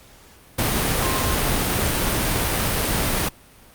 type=tone in noise; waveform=sine; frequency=1055 Hz; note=C6; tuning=14 cents sharp; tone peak=-28 dBFS; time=1.02-1.35 s; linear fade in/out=10 ms; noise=pink; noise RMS=-21 dBFS; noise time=0.58-3.29 s; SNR=-10 dB; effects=pink hiss -49 dBFS RMS until 3.74 s + Opus 48 kbps